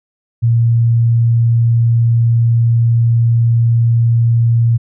sine tone, 116.54 Hz, A#2, in tune, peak -8 dBFS, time 0.42-4.78 s, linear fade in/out 20 ms, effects none

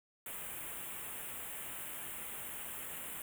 white band-stop noise, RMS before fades -44 dBFS, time 0.26-3.22 s, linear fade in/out 2 ms, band 3200 to 7900 Hz, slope 48 dB/octave, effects none

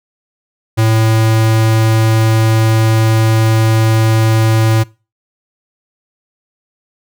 square tone, 111.2 Hz, A2, 19 cents sharp, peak -9 dBFS, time 0.77-4.84 s, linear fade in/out 20 ms, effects noise-tail reverb RT60 0.3 s tail -22 dB re dry

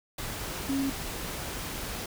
sine tone in noise, 273 Hz, C#4, 26 cents flat, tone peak -26 dBFS, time 0.69-0.9 s, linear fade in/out 5 ms, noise pink, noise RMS -36 dBFS, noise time 0.18-2.06 s, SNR +7 dB, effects none

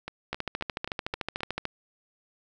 two click trains, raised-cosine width 0.3 ms, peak -14 / -19 dBFS, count 19 / 6, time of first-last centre 0.33-1.654 / 0.08-1.406 s, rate 13.6 / 3.77 Hz, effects none

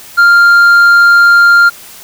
sine tone with tanh clipping, 1396.9 Hz, F6, in tune, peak -3 dBFS, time 0.17-1.7 s, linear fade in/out 20 ms, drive 4 dB, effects white hiss -33 dBFS RMS until 2.03 s

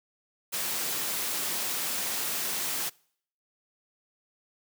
white noise, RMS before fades -31 dBFS, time 0.52-2.9 s, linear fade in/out 20 ms, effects noise-tail reverb RT60 0.6 s tail -25 dB re dry + high-pass 150 Hz 12 dB/octave

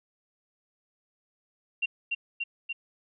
sine tone with echo, 2760 Hz, F7, 21 cents flat, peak -24 dBFS, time 1.82-1.86 s, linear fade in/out 10 ms, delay 290 ms, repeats 3, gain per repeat -2 dB, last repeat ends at 2.73 s, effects none

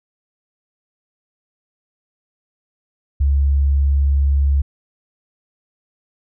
sine tone, 69.8 Hz, C#2, 13 cents sharp, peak -12 dBFS, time 3.2-4.62 s, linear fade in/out 10 ms, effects none

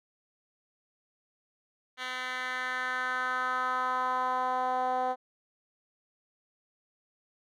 10% pulse tone with band-pass filter sweep, 254.5 Hz, C4, 48 cents flat, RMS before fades -31 dBFS, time 1.97-5.16 s, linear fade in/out 50 ms, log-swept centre 2500 to 690 Hz, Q 2.7, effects none

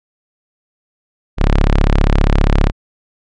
sawtooth tone, 35 Hz, C#1, 18 cents sharp, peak -5 dBFS, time 1.37-2.72 s, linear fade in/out 50 ms, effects low-pass 4000 Hz 12 dB/octave

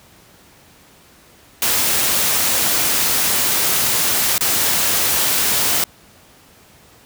white noise with dropouts, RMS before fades -17 dBFS, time 1.62-5.84 s, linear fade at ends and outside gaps 2 ms, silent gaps 4.381-4.408 s, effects pink hiss -48 dBFS RMS until 7.05 s + high-pass 60 Hz 12 dB/octave

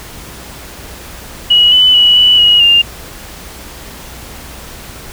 sine tone with pitch steps, 2914 / 3002 / 2936 / 2962 / 2899 / 2804 Hz, F#7 / F#7 / F#7 / F#7 / F#7 / F7, -27 / +24 / -14 / +1 / -36 / +6 cents, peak -4 dBFS, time 1.5-2.82 s, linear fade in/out 10 ms, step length 220 ms, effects added 60 Hz sine -36 dBFS peak until 5.12 s + pink hiss -31 dBFS RMS until 5.12 s

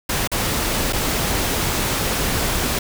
pink noise with dropouts, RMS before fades -21 dBFS, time 0.09-2.79 s, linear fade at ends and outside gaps 5 ms, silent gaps 0.275-0.316 / 0.926-0.931 s, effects none

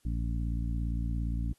harmonic tone, 57.4 Hz, A#1, 26 cents flat, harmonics 1 / 2 / 3 / 4 / 5, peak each -30 / -36 / -40 / -42 / -44 dBFS, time 0.05-1.53 s, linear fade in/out 5 ms, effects white hiss -70 dBFS RMS until 1.58 s + AAC 32 kbps

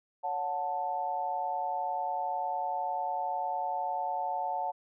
sine tone cluster, 560 / 731 / 882 Hz, C#5 / F#5 / A5, +18 / -21 / +4 cents, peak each -40 / -33 / -33 dBFS, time 0.23-4.72 s, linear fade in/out 20 ms, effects none

